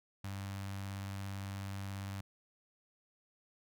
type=tone with notch filter; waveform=sawtooth; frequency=98.1 Hz; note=G2; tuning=2 cents sharp; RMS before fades=-42 dBFS; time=0.24-2.21 s; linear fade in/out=5 ms; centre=410 Hz; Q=0.86; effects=none